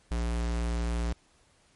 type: tone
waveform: square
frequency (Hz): 58.27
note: A#1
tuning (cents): 0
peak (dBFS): -28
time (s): 0.11-1.13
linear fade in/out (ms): 5
effects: pink hiss -64 dBFS RMS until 1.75 s + MP3 48 kbps